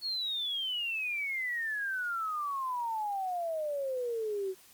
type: exponential sweep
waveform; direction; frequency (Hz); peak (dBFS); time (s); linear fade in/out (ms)
sine; down; 4410 to 370; -31; 0.01-4.55; 50
effects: white hiss -58 dBFS RMS until 4.73 s + Opus 32 kbps